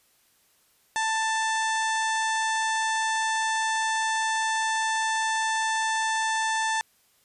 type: harmonic tone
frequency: 885 Hz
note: A5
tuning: 10 cents sharp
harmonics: 1 / 2 / 3 / 4 / 5 / 6 / 7 / 8 / 9 / 10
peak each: -26 / -28 / -39 / -36 / -42 / -43 / -37 / -43 / -42 / -42 dBFS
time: 0.96-6.81 s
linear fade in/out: 0 ms
effects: white hiss -64 dBFS RMS until 7.24 s + resampled to 32000 Hz